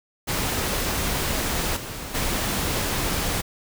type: noise with level steps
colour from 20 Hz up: pink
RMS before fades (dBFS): -25 / -34 / -25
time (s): 0.27-3.42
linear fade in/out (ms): 20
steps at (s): 1.76 / 2.14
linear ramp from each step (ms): 10
effects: none